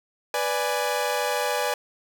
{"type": "chord", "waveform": "sawtooth", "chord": "G# diminished", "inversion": "first", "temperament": "equal", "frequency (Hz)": [493.9, 587.3, 830.6], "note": ["B4", "D5", "G#5"], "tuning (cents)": [0, 0, 0], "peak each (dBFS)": -24, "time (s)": [0.34, 1.74], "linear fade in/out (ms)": 2, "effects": []}